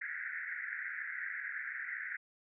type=band-pass noise; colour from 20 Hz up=pink; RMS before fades=-41 dBFS; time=0.01-2.17 s; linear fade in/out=10 ms; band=1500 to 2100 Hz; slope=96 dB/octave; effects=none